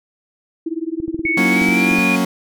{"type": "tone with tremolo", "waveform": "sine", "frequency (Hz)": 326.1, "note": "E4", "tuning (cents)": -19, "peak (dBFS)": -17, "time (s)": [0.66, 1.98], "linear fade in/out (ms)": 5, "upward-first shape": "sine", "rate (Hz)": 19, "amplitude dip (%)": 95}
{"type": "clicks", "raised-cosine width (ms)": 3, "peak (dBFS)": -19, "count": 9, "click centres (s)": [1.001, 1.08, 1.145, 1.193, 1.252, 1.618, 1.69, 1.915, 1.986]}
{"type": "tone with pitch glide", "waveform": "sine", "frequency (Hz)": [2217, 2446], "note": ["C#7", "D#7"], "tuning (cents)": [0, -30], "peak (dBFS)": -16, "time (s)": [1.25, 2.16], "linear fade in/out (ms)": 5, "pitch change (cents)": 170, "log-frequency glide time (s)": [1.51, 1.97]}
{"type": "chord", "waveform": "40% pulse", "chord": "F# major", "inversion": "none", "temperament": "equal", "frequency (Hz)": [185, 233.1, 277.2], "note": ["F#3", "A#3", "C#4"], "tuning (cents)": [0, 0, 0], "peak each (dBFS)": -19, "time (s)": [1.37, 2.25], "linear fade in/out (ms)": 5}
{"effects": []}